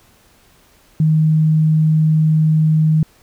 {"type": "tone", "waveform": "sine", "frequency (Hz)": 156.5, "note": "D#3", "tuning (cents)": 10, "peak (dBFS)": -10, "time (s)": [1, 3.03], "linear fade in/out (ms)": 2, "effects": ["pink hiss -52 dBFS RMS until 3.22 s"]}